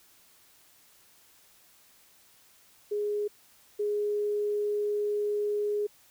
sine tone pair in turn, 415.3 / 415.3 Hz, G#4 / G#4, 0 / 0 cents, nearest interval unison, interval 0 cents, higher neither, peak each -27 / -26 dBFS, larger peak second, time 2.91-3.28 / 3.79-5.87 s, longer second, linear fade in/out 10 ms, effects white hiss -60 dBFS RMS until 6.1 s

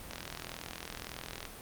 click train, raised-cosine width 0.2 ms, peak -22 dBFS, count 57, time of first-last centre 0.11-1.453 s, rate 41.7 Hz, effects pink hiss -47 dBFS RMS until 1.61 s + Opus 32 kbps

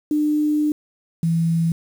sine tone pair in turn, 300.3 / 165.64 Hz, D4 / E3, +39 / +9 cents, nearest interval minor seventh, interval 1030 cents, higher first, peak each -16 dBFS, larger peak neither, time 0.11-0.72 / 1.23-1.72 s, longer first, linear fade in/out 2 ms, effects 7-bit

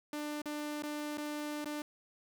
sawtooth tone with dropouts, 297.5 Hz, D4, 22 cents sharp, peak -33 dBFS, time 0.13-1.82 s, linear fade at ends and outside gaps 2 ms, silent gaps 0.418-0.457 / 0.824-0.834 / 1.174-1.18 / 1.645-1.657 s, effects none

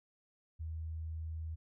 sine tone, 80.1 Hz, E2, 49 cents flat, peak -38 dBFS, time 0.59-1.56 s, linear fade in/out 20 ms, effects none

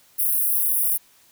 white high-pass noise, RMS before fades -21 dBFS, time 0.18-0.98 s, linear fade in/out 20 ms, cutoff 9600 Hz, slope 96 dB/octave, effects white hiss -56 dBFS RMS until 1.31 s

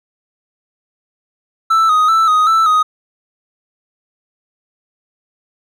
triangle tone with vibrato, 1286 Hz, E6, 43 cents flat, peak -7 dBFS, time 1.7-2.83 s, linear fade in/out 10 ms, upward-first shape square, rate 2.6 Hz, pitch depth 49 cents each way, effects none

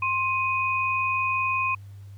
sine tone pair together, 1056.4 / 2498 Hz, C6 / D#7, +16 / +6 cents, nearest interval octave + minor third, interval 1490 cents, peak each -25 dBFS, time 0.02-1.75 s, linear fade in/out 5 ms, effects added 99 Hz sine -40 dBFS peak until 2.17 s + pink hiss -62 dBFS RMS until 2.17 s

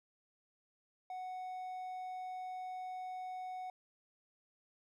triangle tone, 740 Hz, F#5, in tune, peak -39 dBFS, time 1.1-3.7 s, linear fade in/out 2 ms, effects none

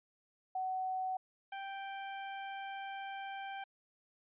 sine / sawtooth tone pair in turn, 750 / 784 Hz, F#5 / G5, +23 / 0 cents, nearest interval minor second, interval 77 cents, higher second, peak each -34 / -37 dBFS, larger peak first, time 0.55-1.17 / 1.52-3.64 s, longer second, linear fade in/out 5 ms, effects resampled to 8000 Hz

